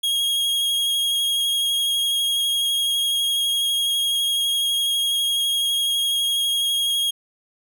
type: tone with vibrato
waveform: 45% pulse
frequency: 3281 Hz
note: G#7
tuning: 22 cents flat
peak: -19 dBFS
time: 0.03-7.11 s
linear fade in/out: 10 ms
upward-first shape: square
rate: 12 Hz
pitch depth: 13 cents each way
effects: none